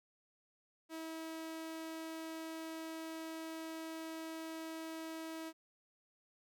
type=tone; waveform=sawtooth; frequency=322.6 Hz; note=E4; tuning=37 cents flat; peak=-39 dBFS; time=0.89-5.53 s; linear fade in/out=50 ms; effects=none